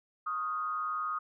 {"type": "tone with frequency modulation", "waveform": "sine", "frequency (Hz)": 1244.5, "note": "D#6", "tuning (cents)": 0, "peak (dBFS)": -31, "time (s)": [0.26, 1.19], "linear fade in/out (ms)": 10, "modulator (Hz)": 153, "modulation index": 0.55, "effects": []}